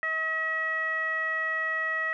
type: tone with low-pass filter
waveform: 15% pulse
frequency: 640 Hz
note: D#5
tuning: 49 cents sharp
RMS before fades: -29 dBFS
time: 0.03-2.13 s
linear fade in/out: 0 ms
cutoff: 1800 Hz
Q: 10
effects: none